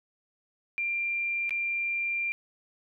sine tone with dropouts, 2379 Hz, D7, 22 cents sharp, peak -27 dBFS, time 0.78-2.32 s, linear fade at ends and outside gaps 0 ms, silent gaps 1.494-1.507 s, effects none

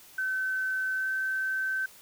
sine tone with pitch glide, 1529 to 1541.4 Hz, G6 to G6, -44 to -30 cents, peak -27 dBFS, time 0.18-1.86 s, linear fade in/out 5 ms, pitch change +14 cents, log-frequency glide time 0.95-1.09 s, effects white hiss -53 dBFS RMS until 2.01 s

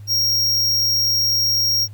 square tone, 5588 Hz, F8, in tune, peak -16 dBFS, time 0.07-1.88 s, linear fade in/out 50 ms, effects added 103 Hz sine -34 dBFS peak until 1.93 s + pink hiss -56 dBFS RMS until 1.93 s

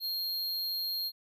square tone, 4231 Hz, C8, 19 cents sharp, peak -32 dBFS, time 0-1.12 s, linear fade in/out 50 ms, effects none

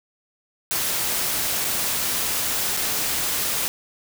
white noise with dropouts, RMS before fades -24 dBFS, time 0.71-3.68 s, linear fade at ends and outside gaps 0 ms, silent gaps 1.644-1.648 / 2.767-2.772 s, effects none

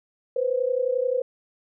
sine tone pair together, 491.9 / 523.3 Hz, B4 / C5, -7 / 0 cents, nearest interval minor second, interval 107 cents, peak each -24 / -24 dBFS, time 0.36-1.22 s, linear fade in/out 5 ms, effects none

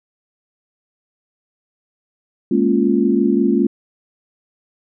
sine chord, Bb minor seventh, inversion third, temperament equal, 207.7 / 233.1 / 277.2 / 349.2 Hz, Ab3 / Bb3 / Db4 / F4, 0 / 0 / 0 / 0 cents, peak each -18 dBFS, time 2.51-3.67 s, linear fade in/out 5 ms, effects none

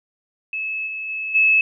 sine tone with level steps, 2597 Hz, E7, 26 cents flat, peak -23 / -26 / -24 / -12 dBFS, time 0.53-1.61 s, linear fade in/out 2 ms, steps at 0.86 / 1.08 / 1.34 s, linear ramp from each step 20 ms, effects none

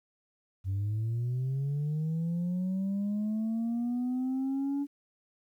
sine linear sweep, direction up, 93.5 to 285.8 Hz, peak -26 dBFS, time 0.64-4.87 s, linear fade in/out 50 ms, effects tanh soft clip ceiling -27 dBFS + 11-bit

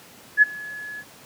sine tone with ADSR envelope, 1700 Hz, G#6, 40 cents sharp, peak -8 dBFS, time 0.37-1.04 s, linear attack 51 ms, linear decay 21 ms, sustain -24 dB, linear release 50 ms, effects pink hiss -47 dBFS RMS until 1.25 s + high-pass 150 Hz 12 dB/octave

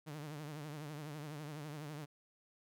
sawtooth tone with vibrato, 149.8 Hz, D3, 35 cents sharp, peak -40 dBFS, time 0.06-2.06 s, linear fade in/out 20 ms, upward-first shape triangle, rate 12 Hz, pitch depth 110 cents each way, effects none

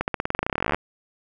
accelerating click train, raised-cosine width 0.5 ms, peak -8 dBFS, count 24, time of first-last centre 0.01-0.746 s, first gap 69 ms, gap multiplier 0.92, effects none

